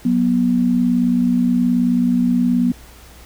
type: tone pair together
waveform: sine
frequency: 184.7 / 243.5 Hz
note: F#3 / B3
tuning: -3 / -24 cents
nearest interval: perfect fourth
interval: 479 cents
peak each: -19 / -14 dBFS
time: 0.05-2.72 s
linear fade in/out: 5 ms
effects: added 60 Hz sine -42 dBFS peak until 3.25 s + pink hiss -44 dBFS RMS until 3.25 s